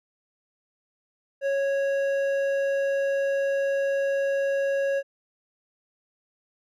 sine tone with hard clipping, 552 Hz, C#5, 7 cents flat, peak -24 dBFS, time 1.41-5.03 s, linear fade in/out 50 ms, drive 8 dB, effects none

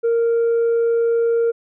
sine tone with tanh clipping, 464 Hz, A#4, 8 cents flat, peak -15 dBFS, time 0.03-1.52 s, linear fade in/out 20 ms, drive 1 dB, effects none

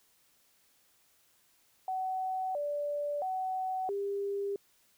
sine tone with pitch steps, 752 / 583 / 751 / 400 Hz, F#5 / D5 / F#5 / G4, +28 / -13 / +26 / +35 cents, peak -31 dBFS, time 1.88-4.56 s, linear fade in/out 2 ms, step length 670 ms, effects white hiss -68 dBFS RMS until 4.97 s

